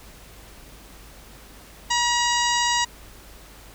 harmonic tone, 957 Hz, A#5, 45 cents sharp, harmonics 1 / 2 / 3 / 4 / 5 / 6 / 7 / 8, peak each -23 / -26 / -28 / -29 / -30 / -31 / -31 / -32 dBFS, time 1.9-2.85 s, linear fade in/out 10 ms, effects added 50 Hz sine -47 dBFS peak until 3.74 s + pink hiss -47 dBFS RMS until 3.74 s

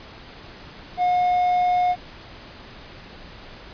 triangle tone, 720 Hz, F#5, 47 cents flat, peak -15 dBFS, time 0.97-1.96 s, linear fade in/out 50 ms, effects pink hiss -42 dBFS RMS until 3.73 s + resampled to 11025 Hz

